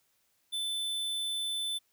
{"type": "tone", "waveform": "square", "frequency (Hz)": 3520, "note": "A7", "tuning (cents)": 0, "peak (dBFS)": -32, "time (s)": [0.52, 1.79], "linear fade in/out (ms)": 20, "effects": ["white hiss -73 dBFS RMS until 1.92 s"]}